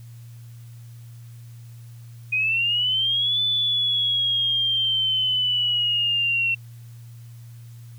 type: linear two-way sweep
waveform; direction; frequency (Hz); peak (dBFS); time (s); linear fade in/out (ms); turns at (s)
sine; up then down; 2480 to 3505 to 2710; -19; 2.32-6.55; 10; 3.41
effects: added 117 Hz sine -39 dBFS peak until 7.98 s + white hiss -57 dBFS RMS until 7.98 s